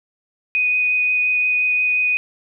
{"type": "tone with vibrato", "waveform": "sine", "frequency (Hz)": 2489, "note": "D#7", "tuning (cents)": 0, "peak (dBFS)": -15, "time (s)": [0.55, 2.17], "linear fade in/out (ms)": 0, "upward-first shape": "triangle", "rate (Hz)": 5.7, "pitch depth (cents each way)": 10, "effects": []}